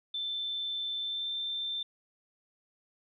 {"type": "tone with pitch glide", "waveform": "sine", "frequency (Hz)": [3539, 3566], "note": ["A7", "A7"], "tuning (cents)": [9, 22], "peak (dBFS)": -32, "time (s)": [0.14, 1.83], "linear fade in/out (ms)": 5, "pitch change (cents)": 13, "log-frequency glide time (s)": [1, 1.31], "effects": []}